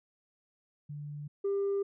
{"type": "tone pair in turn", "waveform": "sine", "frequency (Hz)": [146.83, 397.6], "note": ["D3", "G4"], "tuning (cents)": [0, 25], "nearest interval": "octave + perfect fourth", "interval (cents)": 1725, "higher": "second", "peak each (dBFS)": [-38, -26], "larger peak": "second", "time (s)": [[0.89, 1.28], [1.44, 1.83]], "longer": "neither", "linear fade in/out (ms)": 10, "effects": ["tanh soft clip ceiling -26 dBFS"]}